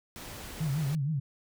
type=noise; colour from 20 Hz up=pink; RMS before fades=-43 dBFS; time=0.16-0.95 s; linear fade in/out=0 ms
type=tone with vibrato; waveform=sine; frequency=146.83 Hz; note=D3; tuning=in tune; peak=-27 dBFS; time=0.6-1.2 s; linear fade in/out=10 ms; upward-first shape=triangle; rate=6.4 Hz; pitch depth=190 cents each way
effects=none